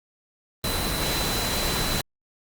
sine tone in noise, 4012 Hz, B7, 26 cents sharp, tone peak -31 dBFS, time 0.64-2.01 s, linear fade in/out 2 ms, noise pink, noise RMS -26 dBFS, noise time 0.64-2.01 s, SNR -8 dB, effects Opus 32 kbps

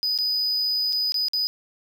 triangle tone with dropouts, 4978 Hz, D#8, in tune, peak -20 dBFS, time 0.03-1.47 s, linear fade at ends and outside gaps 0 ms, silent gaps 0.177-0.187 / 0.925-0.93 / 1.121-1.143 / 1.284-1.334 s, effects none

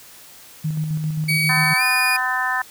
sine tone with tremolo, 155.56 Hz, D#3, in tune, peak -19 dBFS, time 0.64-1.74 s, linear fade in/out 10 ms, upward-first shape square, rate 7.5 Hz, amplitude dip 35%
35% pulse tone with pitch glide, 2262 to 2453 Hz, C#7 to D#7, +34 to -25 cents, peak -16 dBFS, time 1.28-2.17 s, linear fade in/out 10 ms, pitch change +141 cents, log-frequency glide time 1.76-1.83 s
harmonic tone, 254.3 Hz, C4, 49 cents flat, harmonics 3 / 4 / 5 / 6 / 7, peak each -27 / -25 / -29 / -27 / -22 dBFS, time 1.49-2.62 s, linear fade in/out 5 ms
effects white hiss -44 dBFS RMS until 2.7 s

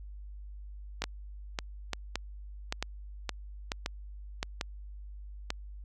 two click trains, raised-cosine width 0.2 ms, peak -14 / -14 dBFS, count 6 / 7, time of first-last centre 1.04-5.504 / 1.02-4.429 s, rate 1.12 / 1.76 Hz, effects added 50 Hz sine -42 dBFS peak until 5.84 s

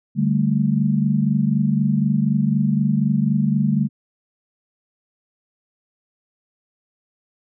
sine chord, D suspended fourth, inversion none, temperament equal, 146.83 / 196 / 220 Hz, D3 / G3 / A3, 0 / 0 / 0 cents, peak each -20 dBFS, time 0.15-3.89 s, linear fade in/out 50 ms, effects none

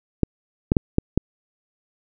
clicks, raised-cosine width 3 ms, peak -3 dBFS, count 5, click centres 0.233 / 0.719 / 0.768 / 0.984 / 1.176 s, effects none

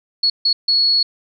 sine tone bursts at uneven times, 4364 Hz, C#8, 28 cents flat, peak -12 dBFS, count 3, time 0.23-0.3 / 0.45-0.53 / 0.68-1.03 s, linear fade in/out 5 ms, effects none

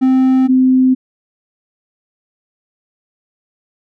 triangle / sine tone pair in turn, 260.5 / 258.3 Hz, C4 / C4, -7 / -22 cents, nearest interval unison, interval 15 cents, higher first, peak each -6 / -7 dBFS, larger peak first, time 0.01-0.48 / 0.48-0.95 s, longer neither, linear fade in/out 20 ms, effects none

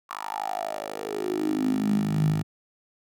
10% pulse tone with high-pass filter sweep, 52.1 Hz, G#1, 6 cents sharp, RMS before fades -27 dBFS, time 0.09-2.43 s, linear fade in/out 20 ms, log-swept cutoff 1100 to 130 Hz, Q 8.1, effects none

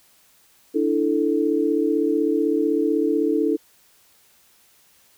sine chord, D suspended second, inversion none, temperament equal, 293.7 / 329.6 / 440 Hz, D4 / E4 / A4, 0 / 0 / 0 cents, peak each -22 dBFS, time 0.74-3.57 s, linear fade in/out 20 ms, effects white hiss -57 dBFS RMS until 5.17 s

